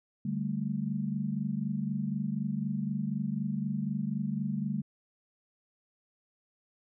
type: chord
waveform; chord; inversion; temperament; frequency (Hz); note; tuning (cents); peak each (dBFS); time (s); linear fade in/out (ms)
sine; D suspended fourth; none; equal; 146.83 / 196 / 220; D3 / G3 / A3; 0 / 0 / 0; -35 / -33 / -34; 0.25-4.82; 5
effects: none